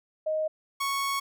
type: tone pair in turn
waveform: sine / sawtooth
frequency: 624 / 1107 Hz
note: D#5 / C#6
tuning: +5 / -3 cents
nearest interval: minor seventh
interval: 992 cents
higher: second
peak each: -25 / -23 dBFS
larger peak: second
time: 0.26-0.48 / 0.8-1.2 s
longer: second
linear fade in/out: 10 ms
effects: none